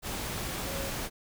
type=tone in noise; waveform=sine; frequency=547 Hz; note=C#5; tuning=23 cents flat; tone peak=-39 dBFS; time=0.64-0.93 s; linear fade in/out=50 ms; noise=pink; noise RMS=-35 dBFS; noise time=0.02-1.1 s; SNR=-7 dB; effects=none